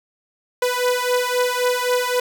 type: beating tone pair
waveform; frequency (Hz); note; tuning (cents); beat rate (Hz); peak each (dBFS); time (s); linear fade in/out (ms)
sawtooth; 493.9 / 497.7; B4 / B4; 0 / +13; 3.8; -17; 0.62-2.2; 5
effects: none